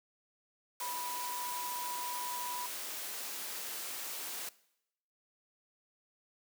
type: tone in noise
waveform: sine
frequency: 980 Hz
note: B5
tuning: 14 cents flat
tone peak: -39 dBFS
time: 0.81-2.66 s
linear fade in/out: 2 ms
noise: white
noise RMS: -41 dBFS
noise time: 0.8-4.49 s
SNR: -1 dB
effects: noise-tail reverb RT60 0.8 s tail -20 dB re dry + high-pass 300 Hz 12 dB/octave